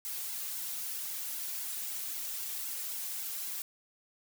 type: noise with flanger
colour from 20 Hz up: blue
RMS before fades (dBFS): -38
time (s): 0.05-3.62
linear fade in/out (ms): 0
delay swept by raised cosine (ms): 1.6 to 3.1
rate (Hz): 3.8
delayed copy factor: -1
effects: none